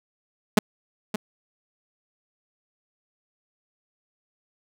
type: tone with echo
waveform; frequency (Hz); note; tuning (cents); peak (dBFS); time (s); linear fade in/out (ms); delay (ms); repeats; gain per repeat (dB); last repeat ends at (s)
sawtooth; 212.1; G#3; +37; -8; 0.57-0.59; 5; 570; 1; -11; 1.16
effects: none